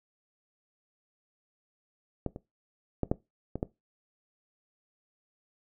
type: clicks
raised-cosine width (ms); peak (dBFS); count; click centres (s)
2; -17 / -26 / -14 / -12 / -20 / -16; 6; 2.263 / 2.361 / 3.033 / 3.115 / 3.556 / 3.629
effects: noise-tail reverb RT60 0.2 s tail -19 dB re dry